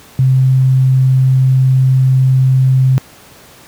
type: tone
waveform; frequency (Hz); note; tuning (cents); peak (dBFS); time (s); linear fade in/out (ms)
sine; 130.9; C3; +1; -6; 0.19-2.98; 0
effects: pink hiss -40 dBFS RMS until 3.67 s + high-pass 80 Hz 12 dB/octave